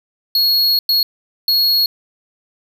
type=tone bursts at uneven times; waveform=square; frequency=4323 Hz; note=C#8; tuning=44 cents flat; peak=-12 dBFS; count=3; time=0.35-0.79 / 0.89-1.03 / 1.48-1.86 s; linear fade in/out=2 ms; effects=none